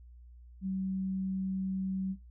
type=tone; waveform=sine; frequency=190 Hz; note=F#3; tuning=46 cents sharp; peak=-31 dBFS; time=0.61-2.16 s; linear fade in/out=50 ms; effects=noise-tail reverb RT60 0.2 s tail -17 dB re dry + added 60 Hz sine -50 dBFS peak until 2.3 s